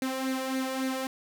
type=tone with flanger; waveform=sawtooth; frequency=262.7 Hz; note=C4; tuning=7 cents sharp; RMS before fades=-31 dBFS; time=0.02-1.07 s; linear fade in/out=2 ms; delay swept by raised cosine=0.46 to 1.76 ms; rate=3.6 Hz; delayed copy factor=+0.6; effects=none